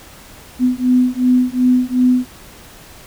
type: beating tone pair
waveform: sine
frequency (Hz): 250 / 252.7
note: B3 / B3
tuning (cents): +21 / +40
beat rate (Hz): 2.7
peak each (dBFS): -14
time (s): 0.59-2.27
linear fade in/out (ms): 50
effects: pink hiss -40 dBFS RMS until 3.06 s